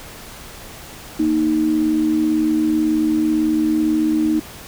sine tone pair together, 233.1 / 311.2 Hz, A#3 / D#4, 0 / 0 cents, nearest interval perfect fourth, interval 500 cents, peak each -22 / -15 dBFS, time 1.19-4.4 s, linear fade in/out 10 ms, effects pink hiss -37 dBFS RMS until 4.67 s

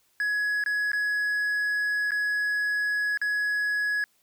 triangle tone with dropouts, 1679 Hz, G#6, 18 cents sharp, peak -22 dBFS, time 0.2-4.04 s, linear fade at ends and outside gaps 1 ms, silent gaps 0.639-0.661 / 0.918-0.932 / 2.108-2.118 / 3.174-3.215 s, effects white hiss -67 dBFS RMS until 4.22 s

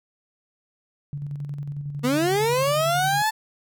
sine tone with tremolo, 143.7 Hz, D3, 37 cents flat, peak -27 dBFS, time 1.13-3.22 s, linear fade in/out 0 ms, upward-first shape square, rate 11 Hz, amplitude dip 40%
30% pulse linear sweep, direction up, 233.1 to 889 Hz, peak -17 dBFS, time 2.03-3.31 s, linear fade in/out 20 ms
effects none

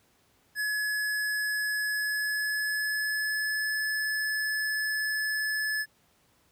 square tone with pitch glide, 1700 to 1723.7 Hz, G#6 to A6, +40 to -36 cents, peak -28 dBFS, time 0.55-5.86 s, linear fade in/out 50 ms, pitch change +24 cents, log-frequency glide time 1.92-3.8 s, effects pink hiss -66 dBFS RMS until 6.51 s + high-pass 60 Hz 12 dB/octave

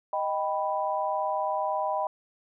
sine chord, Eb augmented, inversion none, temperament equal, 622.3 / 784 / 987.8 Hz, Eb5 / G5 / B5, 0 / 0 / 0 cents, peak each -30 dBFS, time 0.13-2.07 s, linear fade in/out 2 ms, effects none

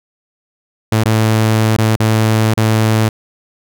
sawtooth tone with dropouts, 110 Hz, A2, in tune, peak -6 dBFS, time 0.92-3.09 s, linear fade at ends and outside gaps 5 ms, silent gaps 1.037-1.056 / 1.767-1.784 / 1.961-2 / 2.54-2.574 s, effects none

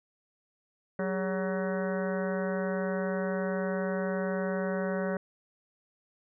harmonic tone with a mistuned harmonic, 188 Hz, F#3, 28 cents sharp, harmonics 1 / 2 / 3 / 4 / 5 / 6 / 7 / 8 / 9 / 10, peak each -32 / -35 / -33 / -44 / -46 / -45 / -48 / -41 / -49 / -45 dBFS, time 0.99-5.17 s, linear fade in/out 2 ms, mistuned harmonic 2, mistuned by +130 cents, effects none

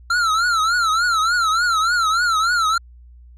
square tone with vibrato, 1357 Hz, E6, 50 cents sharp, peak -16 dBFS, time 0.1-2.78 s, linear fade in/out 5 ms, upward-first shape triangle, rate 3.4 Hz, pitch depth 150 cents each way, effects added 60 Hz sine -41 dBFS peak until 3.37 s + low-pass 7000 Hz 12 dB/octave

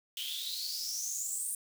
white noise with high-pass filter sweep, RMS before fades -37 dBFS, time 0.17-1.55 s, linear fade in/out 2 ms, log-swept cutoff 3000 to 9200 Hz, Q 9.7, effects none

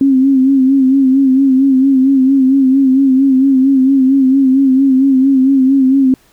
sine tone with vibrato, 267.1 Hz, C4, 36 cents sharp, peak -6 dBFS, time 0.01-6.14 s, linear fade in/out 2 ms, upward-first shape sine, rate 4.4 Hz, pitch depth 57 cents each way, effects pink hiss -50 dBFS RMS until 6.32 s

